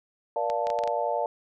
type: chord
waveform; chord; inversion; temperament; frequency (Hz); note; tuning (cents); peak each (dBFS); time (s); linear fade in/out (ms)
sine; Bb major seventh; none; equal with one note detuned; 476 / 587.3 / 698.5 / 880; Bb4 / D5 / F5 / A5; +36 / 0 / 0 / 0; -32 / -29 / -30 / -30; 0.36-1.26; 2
type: clicks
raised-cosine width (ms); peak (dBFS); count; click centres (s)
0.2; -20; 6; 0.5 / 0.67 / 0.702 / 0.789 / 0.837 / 0.876
effects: none